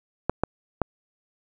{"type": "clicks", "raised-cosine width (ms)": 1, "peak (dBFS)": -7, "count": 3, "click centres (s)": [0.296, 0.436, 0.817], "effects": []}